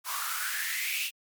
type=noise with high-pass filter sweep; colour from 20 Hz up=white; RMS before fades=-32 dBFS; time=0.04-1.11 s; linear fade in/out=50 ms; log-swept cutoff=1000 to 2800 Hz; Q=6.5; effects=MP3 96 kbps